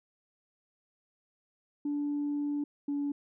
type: tone pair in turn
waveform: sine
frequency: 290.5 / 286.2 Hz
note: D4 / D4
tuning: -19 / -45 cents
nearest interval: unison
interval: 26 cents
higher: first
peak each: -28 dBFS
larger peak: neither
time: 1.85-2.64 / 2.88-3.12 s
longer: first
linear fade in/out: 5 ms
effects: tanh soft clip ceiling -26 dBFS